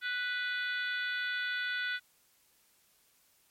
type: harmonic tone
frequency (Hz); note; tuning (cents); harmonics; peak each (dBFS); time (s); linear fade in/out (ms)
493.9; B4; 0; 3 / 4 / 5 / 6 / 7 / 8 / 9; -33 / -40 / -44 / -49 / -41 / -48 / -51; 0.01-2; 50
effects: white hiss -68 dBFS RMS until 3.5 s + MP3 64 kbps